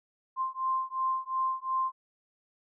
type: beating tone pair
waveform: sine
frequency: 1046.5 / 1049.3 Hz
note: C6 / C6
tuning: 0 / +5 cents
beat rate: 2.8 Hz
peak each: -31 dBFS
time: 0.36-1.92 s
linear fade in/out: 50 ms
effects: none